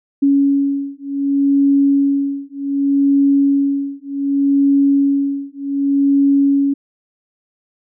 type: beating tone pair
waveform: sine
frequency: 278.6 / 279.26 Hz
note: C#4 / C#4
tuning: +9 / +13 cents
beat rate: 0.66 Hz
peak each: -15 dBFS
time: 0.22-6.74 s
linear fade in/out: 10 ms
effects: none